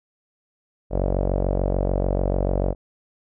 sawtooth tone with low-pass filter, 46.81 Hz, F#1, 21 cents sharp, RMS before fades -22 dBFS, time 0.9-2.75 s, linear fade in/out 50 ms, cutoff 590 Hz, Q 4, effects none

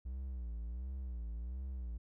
triangle tone with vibrato, 60.9 Hz, B1, 24 cents flat, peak -37 dBFS, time 0.05-1.98 s, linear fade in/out 10 ms, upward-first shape sine, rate 1.4 Hz, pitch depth 140 cents each way, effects none

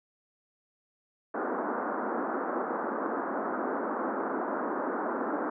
pink band-pass noise, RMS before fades -32 dBFS, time 1.34-5.5 s, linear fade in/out 5 ms, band 230 to 1500 Hz, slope 48 dB/octave, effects none

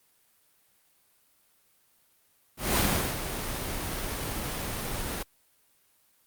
pink noise with ADSR envelope, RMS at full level -23 dBFS, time 2.57-5.23 s, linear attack 190 ms, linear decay 400 ms, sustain -10 dB, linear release 7 ms, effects white hiss -66 dBFS RMS until 6.26 s + Opus 32 kbps

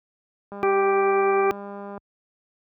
click train, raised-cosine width 1 ms, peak -24 dBFS, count 294, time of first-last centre 0.52-1.978 s, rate 201 Hz
harmonic tone, 392 Hz, G4, in tune, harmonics 1 / 2 / 3 / 4 / 5 / 6, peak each -19 / -25 / -26 / -34 / -40 / -32 dBFS, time 0.63-1.51 s, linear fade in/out 0 ms
effects high-pass 60 Hz 12 dB/octave

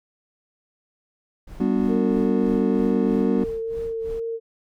brown noise with tremolo, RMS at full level -38 dBFS, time 1.47-4.2 s, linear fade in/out 5 ms, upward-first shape sine, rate 3.1 Hz, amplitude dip 95%
triangle chord, G major seventh, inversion none, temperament just, 196 / 245 / 294 / 367.5 Hz, G3 / B3 / D4 / F#4, 0 / -14 / +2 / -12 cents, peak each -21 / -20 / -24 / -25 dBFS, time 1.6-3.44 s, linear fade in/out 5 ms
sine tone with vibrato, 454.5 Hz, A#4, 44 cents flat, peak -25 dBFS, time 1.87-4.4 s, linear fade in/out 50 ms, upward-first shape sine, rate 2.2 Hz, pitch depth 15 cents each way
effects none

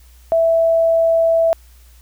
sine tone, 659.3 Hz, E5, in tune, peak -11 dBFS, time 0.32-1.53 s, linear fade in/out 0 ms, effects added 60 Hz sine -43 dBFS peak until 2.01 s + white hiss -53 dBFS RMS until 2.01 s

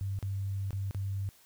sine tone with dropouts, 98 Hz, G2, in tune, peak -31 dBFS, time 0.01-1.29 s, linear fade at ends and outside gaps 0 ms, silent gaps 0.189-0.227 / 0.707-0.73 / 0.91-0.947 s, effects white hiss -61 dBFS RMS until 1.45 s

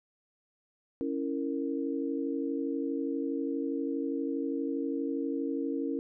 sine chord, A# diminished, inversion first, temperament equal with one note detuned, 277.2 / 329.6 / 462.4 Hz, C#4 / E4 / A#4, 0 / 0 / -14 cents, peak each -32 / -35 / -36 dBFS, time 1.01-5.99 s, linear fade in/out 0 ms, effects none

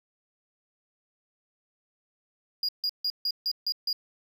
triangle tone bursts, 4857 Hz, D#8, 43 cents flat, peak -24 dBFS, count 7, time 2.63-3.929 s, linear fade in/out 2 ms, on 57 ms, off 150 ms, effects none

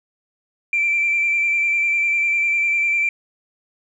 sine tone with vibrato, 2349 Hz, D7, in tune, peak -15 dBFS, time 0.73-3.09 s, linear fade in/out 2 ms, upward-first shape square, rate 10 Hz, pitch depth 19 cents each way, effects tanh soft clip ceiling -11 dBFS

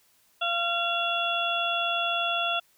harmonic tone with a mistuned harmonic, 687 Hz, F5, 29 cents flat, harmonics 1 / 2 / 4 / 5, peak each -30 / -30 / -30 / -30 dBFS, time 0.41-2.6 s, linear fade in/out 10 ms, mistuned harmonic 5, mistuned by -18 cents, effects white hiss -64 dBFS RMS until 2.77 s

